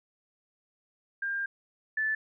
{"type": "tone pair in turn", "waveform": "sine", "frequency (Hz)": [1600, 1748], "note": ["G6", "A6"], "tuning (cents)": [35, -12], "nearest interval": "major second", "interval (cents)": 153, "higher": "second", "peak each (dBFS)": [-29, -26], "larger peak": "second", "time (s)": [[1.22, 1.46], [1.97, 2.15]], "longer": "first", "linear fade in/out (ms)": 5, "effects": []}